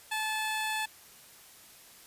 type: tone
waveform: 15% pulse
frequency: 868 Hz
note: A5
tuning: 24 cents flat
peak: -24 dBFS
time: 0.11-0.86 s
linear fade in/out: 10 ms
effects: white hiss -54 dBFS RMS until 2.06 s + resampled to 32000 Hz